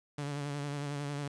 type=tone with vibrato; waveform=sawtooth; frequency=143.8 Hz; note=D3; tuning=36 cents flat; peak=-31 dBFS; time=0.18-1.28 s; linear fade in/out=5 ms; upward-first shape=sine; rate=11 Hz; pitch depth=38 cents each way; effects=resampled to 22050 Hz + 10-bit